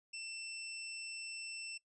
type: tone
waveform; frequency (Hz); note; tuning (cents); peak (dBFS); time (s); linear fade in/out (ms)
20% pulse; 2680; E7; +28; -38; 0.13-1.78; 10
effects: noise-tail reverb RT60 0.1 s tail -22 dB re dry + resampled to 22050 Hz